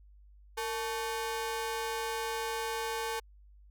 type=ring-modulated tone; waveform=sawtooth; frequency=666 Hz; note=E5; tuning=18 cents sharp; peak=-26 dBFS; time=0.57-3.2 s; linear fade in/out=10 ms; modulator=208 Hz; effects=added 50 Hz sine -54 dBFS peak until 3.7 s